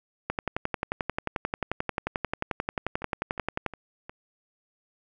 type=two click trains; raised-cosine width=0.5 ms; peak=-24 / -12 dBFS; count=4 / 39; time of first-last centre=3.02-4.095 / 0.3-3.663 s; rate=2.79 / 11.3 Hz; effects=none